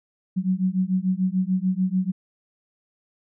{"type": "beating tone pair", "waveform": "sine", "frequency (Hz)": [182.8, 189.6], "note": ["F#3", "F#3"], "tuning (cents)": [-21, 43], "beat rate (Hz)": 6.8, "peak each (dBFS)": [-23, -23], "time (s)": [0.36, 2.12], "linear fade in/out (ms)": 20, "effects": []}